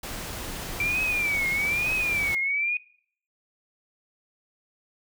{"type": "noise", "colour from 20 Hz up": "pink", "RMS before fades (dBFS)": -35, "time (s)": [0.03, 2.35], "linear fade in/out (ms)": 5}
{"type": "tone with vibrato", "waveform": "sine", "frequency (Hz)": 2337, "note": "D7", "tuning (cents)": -9, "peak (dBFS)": -23, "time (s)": [0.8, 2.77], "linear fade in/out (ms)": 2, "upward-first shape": "triangle", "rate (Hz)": 1.1, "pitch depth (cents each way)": 160}
{"effects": ["noise-tail reverb RT60 0.6 s tail -22 dB re dry"]}